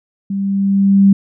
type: tone with level ramp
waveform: sine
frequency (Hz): 196.9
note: G3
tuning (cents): +8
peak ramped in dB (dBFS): -17 to -4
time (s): 0.3-1.13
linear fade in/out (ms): 5
effects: none